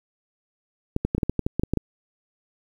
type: clicks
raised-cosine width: 3 ms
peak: -9 dBFS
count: 12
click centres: 0.964 / 1.05 / 1.149 / 1.181 / 1.232 / 1.296 / 1.393 / 1.465 / 1.596 / 1.635 / 1.736 / 1.773 s
effects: 8-bit

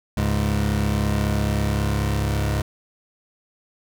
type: tone pair together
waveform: 25% pulse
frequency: 69.3 / 103.83 Hz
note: C#2 / G#2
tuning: 0 / 0 cents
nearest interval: perfect fifth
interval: 700 cents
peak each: -19 dBFS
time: 0.17-2.62 s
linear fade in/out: 5 ms
effects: none

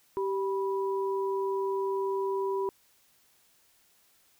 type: tone pair together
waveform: sine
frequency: 388.9 / 980 Hz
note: G4 / B5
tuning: -14 / -14 cents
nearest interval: octave + major third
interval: 1600 cents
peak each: -28 / -34 dBFS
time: 0.17-2.69 s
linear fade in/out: 0 ms
effects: white hiss -65 dBFS RMS until 4.39 s

